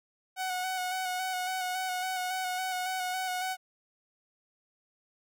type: tone with vibrato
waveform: sawtooth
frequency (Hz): 740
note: F#5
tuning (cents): 0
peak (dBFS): -27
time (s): 0.36-3.57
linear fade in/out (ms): 50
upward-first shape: square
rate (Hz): 3.6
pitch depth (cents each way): 21
effects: none